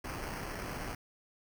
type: noise with sample-and-hold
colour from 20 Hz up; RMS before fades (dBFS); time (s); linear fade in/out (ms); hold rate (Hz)
pink; -40; 0.04-0.95; 5; 3675
effects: none